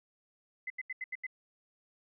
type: tone bursts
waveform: sine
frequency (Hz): 2034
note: C7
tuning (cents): -50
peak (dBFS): -35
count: 6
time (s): 0.67-1.267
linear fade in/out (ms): 5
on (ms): 32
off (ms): 81
effects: none